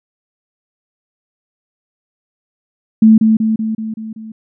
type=tone with echo; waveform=sine; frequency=220 Hz; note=A3; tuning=in tune; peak=-3 dBFS; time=3.02-3.18 s; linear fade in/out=5 ms; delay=190 ms; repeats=6; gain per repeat=-4 dB; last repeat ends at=4.32 s; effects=none